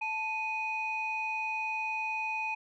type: tone pair together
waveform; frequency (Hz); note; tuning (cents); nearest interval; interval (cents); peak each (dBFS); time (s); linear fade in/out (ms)
sine; 880 / 2489; A5 / D#7; 0 / 0; octave + tritone; 1800; -34 / -32; 0.01-2.55; 10
effects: tanh soft clip ceiling -24 dBFS